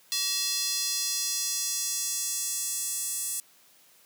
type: tone with high-pass filter sweep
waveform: square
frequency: 380 Hz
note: F#4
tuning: 46 cents sharp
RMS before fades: -30 dBFS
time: 0.12-3.4 s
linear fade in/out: 0 ms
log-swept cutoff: 4300 to 8400 Hz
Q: 1.9
effects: white hiss -59 dBFS RMS until 4.05 s + high-pass 150 Hz 12 dB/octave